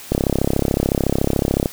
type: click train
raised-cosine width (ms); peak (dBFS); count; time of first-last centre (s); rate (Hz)
2; -3; 53; 0.12-1.658; 33.8
effects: white hiss -37 dBFS RMS until 1.72 s